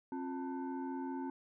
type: tone with frequency modulation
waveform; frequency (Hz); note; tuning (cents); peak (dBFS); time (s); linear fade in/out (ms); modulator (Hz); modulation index
sine; 267.4; C4; +38; -37; 0.12-1.3; 2; 620; 0.89
effects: none